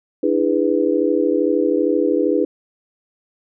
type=chord; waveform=sine; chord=E dominant seventh; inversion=third; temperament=just; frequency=296.7 / 329.6 / 412 / 494.4 Hz; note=D4 / E4 / G#4 / B4; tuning=+18 / 0 / -14 / +2 cents; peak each=-20 dBFS; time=0.23-2.45 s; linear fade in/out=5 ms; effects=none